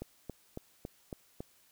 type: click train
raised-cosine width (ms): 2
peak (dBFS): -26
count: 6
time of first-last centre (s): 0.02-1.405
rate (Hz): 3.61
effects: white hiss -66 dBFS RMS until 1.71 s